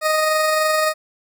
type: tone with amplitude modulation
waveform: 20% pulse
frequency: 622 Hz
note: D#5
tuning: 1 cent flat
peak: -10 dBFS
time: 0.01-0.94 s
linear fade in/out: 50 ms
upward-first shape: sine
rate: 23.4 Hz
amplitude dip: 25%
effects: none